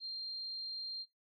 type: tone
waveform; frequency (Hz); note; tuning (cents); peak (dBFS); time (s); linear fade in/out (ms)
sine; 4186; C8; 0; -39; 0-1.06; 50
effects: noise-tail reverb RT60 0.2 s tail -21 dB re dry